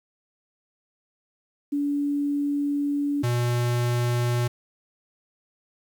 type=tone pair in turn; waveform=sine / square; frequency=287 / 120.94 Hz; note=D4 / B2; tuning=-40 / -36 cents; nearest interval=octave + minor third; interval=1496 cents; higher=first; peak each=-22 dBFS; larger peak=neither; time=1.72-3.23 / 3.23-4.48 s; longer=first; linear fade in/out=10 ms; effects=9-bit